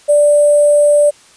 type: tone with sample-and-hold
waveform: sine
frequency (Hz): 587.3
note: D5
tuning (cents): 0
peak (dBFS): -6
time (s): 0.08-1.11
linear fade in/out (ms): 20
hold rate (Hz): 8820
effects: white hiss -45 dBFS RMS until 1.36 s + resampled to 22050 Hz